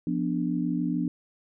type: chord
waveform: sine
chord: B diminished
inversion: second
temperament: equal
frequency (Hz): 174.61 / 246.9 / 293.7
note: F3 / B3 / D4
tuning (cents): 0 / 0 / 0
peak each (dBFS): -29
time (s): 0.07-1.08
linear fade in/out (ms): 2
effects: none

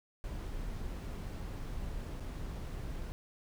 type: noise with dropouts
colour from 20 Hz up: brown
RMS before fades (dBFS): -40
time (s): 0.24-3.12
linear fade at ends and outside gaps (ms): 0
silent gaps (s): 2.198-2.205
effects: none

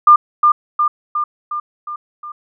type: tone with echo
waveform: sine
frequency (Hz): 1200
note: D6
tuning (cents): +37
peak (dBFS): -3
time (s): 0.07-0.16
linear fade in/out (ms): 5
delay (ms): 360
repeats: 6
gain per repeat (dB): -4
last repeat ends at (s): 2.32
effects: none

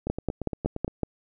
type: two click trains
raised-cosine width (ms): 2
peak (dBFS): -17 / -12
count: 8 / 6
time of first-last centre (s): 0.07-0.879 / 0.1-1.033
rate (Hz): 8.65 / 5.36
effects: none

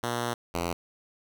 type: tone pair in turn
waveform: 5% pulse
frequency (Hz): 120 / 86.04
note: B2 / F2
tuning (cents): -49 / -25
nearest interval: tritone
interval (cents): 576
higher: first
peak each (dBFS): -17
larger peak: neither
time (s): 0.03-0.34 / 0.54-0.73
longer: first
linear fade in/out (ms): 5
effects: none

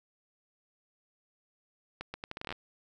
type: accelerating click train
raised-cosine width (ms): 0.3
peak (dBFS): -22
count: 12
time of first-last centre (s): 2.01-2.525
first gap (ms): 130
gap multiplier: 0.76
effects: none

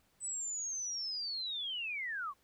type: linear sweep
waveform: sine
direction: down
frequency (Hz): 8080 to 1046.5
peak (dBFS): -36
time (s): 0.2-2.34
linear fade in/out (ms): 50
effects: pink hiss -72 dBFS RMS until 2.43 s

